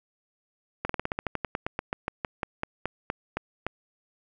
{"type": "slowing click train", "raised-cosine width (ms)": 0.5, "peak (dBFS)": -13, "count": 22, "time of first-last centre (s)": [0.85, 3.666], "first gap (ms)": 44, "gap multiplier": 1.1, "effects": []}